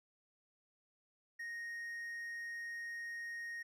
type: tone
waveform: triangle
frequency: 1864.7 Hz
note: A#6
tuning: in tune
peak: -40 dBFS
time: 1.39-3.63 s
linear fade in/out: 10 ms
effects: none